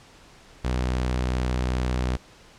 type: tone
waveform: sawtooth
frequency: 62.5 Hz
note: B1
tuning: 21 cents sharp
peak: -19 dBFS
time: 0.64-2.17 s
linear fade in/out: 10 ms
effects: pink hiss -51 dBFS RMS until 2.58 s + low-pass 7000 Hz 12 dB/octave